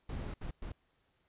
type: noise bursts at uneven times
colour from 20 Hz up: brown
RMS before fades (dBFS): -40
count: 3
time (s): 0.09-0.34 / 0.41-0.51 / 0.62-0.72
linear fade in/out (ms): 5
effects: pink hiss -75 dBFS RMS until 1.28 s + resampled to 8000 Hz